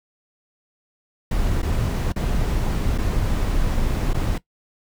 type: noise with dropouts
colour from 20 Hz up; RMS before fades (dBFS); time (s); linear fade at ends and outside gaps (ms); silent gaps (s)
brown; -21; 1.31-4.38; 5; 1.619-1.628 / 2.123-2.16 / 2.979-2.983 / 4.133-4.143
effects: noise-tail reverb RT60 0.1 s tail -18 dB re dry